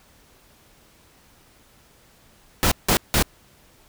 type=noise bursts; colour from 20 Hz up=pink; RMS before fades=-18 dBFS; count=3; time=2.63-3.225 s; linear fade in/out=0 ms; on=85 ms; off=170 ms; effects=pink hiss -55 dBFS RMS until 3.88 s